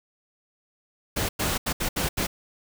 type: noise bursts at uneven times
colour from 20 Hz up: pink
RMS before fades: -26 dBFS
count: 6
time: 1.16-1.29 / 1.39-1.58 / 1.66-1.73 / 1.8-1.89 / 1.96-2.09 / 2.17-2.27 s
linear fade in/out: 10 ms
effects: none